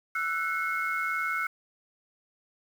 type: tone cluster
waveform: sine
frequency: 1328 / 1487 / 2171 Hz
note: E6 / F#6 / C#7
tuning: +12 / +8 / -37 cents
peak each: -31 dBFS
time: 0.15-1.47 s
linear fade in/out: 5 ms
effects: tanh soft clip ceiling -18 dBFS + 8-bit